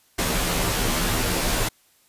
pink noise with comb filter, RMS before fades -23 dBFS, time 0.18-1.69 s, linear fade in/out 10 ms, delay 14 ms, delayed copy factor -1, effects white hiss -60 dBFS RMS until 2.08 s + resampled to 32000 Hz

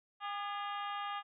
harmonic tone with a mistuned harmonic, 405.2 Hz, G#4, 43 cents flat, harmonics 2 / 3 / 4 / 5 / 6 / 7 / 8 / 9, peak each -41 / -40 / -48 / -52 / -55 / -50 / -52 / -58 dBFS, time 0.2-1.23 s, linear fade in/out 50 ms, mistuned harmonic 4, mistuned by +58 cents, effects none

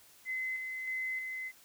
sine tone with tremolo, 2045 Hz, C7, 40 cents flat, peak -33 dBFS, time 0.25-1.52 s, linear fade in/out 50 ms, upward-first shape square, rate 1.6 Hz, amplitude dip 35%, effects white hiss -60 dBFS RMS until 1.64 s

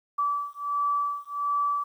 sine beating tone pair, 1154 / 1155.4 Hz, D6 / D6, -31 / -29 cents, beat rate 1.4 Hz, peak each -28 / -28 dBFS, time 0.18-1.84 s, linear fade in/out 10 ms, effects 10-bit

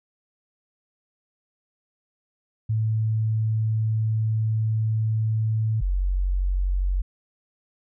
sine tone pair in turn, 110 / 46.25 Hz, A2 / F#1, 0 / 0 cents, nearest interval octave + minor third, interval 1500 cents, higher first, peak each -20 / -20 dBFS, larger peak neither, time 2.69-5.81 / 5.81-7.02 s, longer first, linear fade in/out 10 ms, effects none

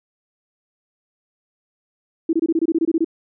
sine tone bursts, 327.5 Hz, E4, 11 cents flat, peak -14 dBFS, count 12, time 2.29-3.046 s, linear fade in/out 5 ms, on 41 ms, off 24 ms, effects none

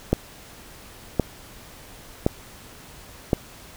click train, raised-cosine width 2 ms, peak -4 dBFS, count 4, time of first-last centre 0.13-3.332 s, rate 0.937 Hz, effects pink hiss -45 dBFS RMS until 3.76 s

